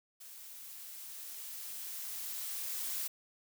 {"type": "noise with level ramp", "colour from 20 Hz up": "blue", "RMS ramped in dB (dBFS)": [-51, -37], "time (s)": [0.2, 3.08], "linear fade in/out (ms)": 10, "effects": []}